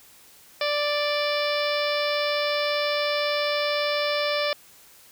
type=harmonic tone; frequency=587.3 Hz; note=D5; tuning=in tune; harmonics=1 / 2 / 3 / 4 / 5 / 6 / 7 / 8 / 9; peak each=-25 / -31 / -33 / -31 / -36 / -33 / -37 / -36 / -35 dBFS; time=0.61-4.53 s; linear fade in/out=2 ms; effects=white hiss -52 dBFS RMS until 5.11 s